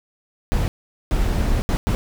brown noise bursts at uneven times, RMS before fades -19 dBFS, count 4, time 0.52-0.68 / 1.11-1.62 / 1.69-1.77 / 1.87-1.95 s, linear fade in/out 0 ms, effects none

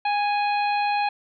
harmonic tone with a mistuned harmonic, 832 Hz, G#5, 3 cents sharp, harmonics 1 / 2 / 3 / 4 / 5, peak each -21 / -34 / -29 / -41 / -36 dBFS, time 0.05-1.09 s, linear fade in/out 5 ms, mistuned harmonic 1, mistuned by -22 cents, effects none

